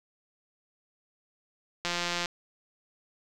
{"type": "click train", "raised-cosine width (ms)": 0.2, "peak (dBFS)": -13, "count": 72, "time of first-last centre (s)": [1.85, 2.258], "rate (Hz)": 174, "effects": []}